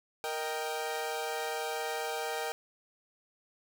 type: chord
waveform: sawtooth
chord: Eb major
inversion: second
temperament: equal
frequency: 466.2 / 622.3 / 784 Hz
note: Bb4 / Eb5 / G5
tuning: 0 / 0 / 0 cents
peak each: -33 / -36 / -33 dBFS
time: 0.24-2.52 s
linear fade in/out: 0 ms
effects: none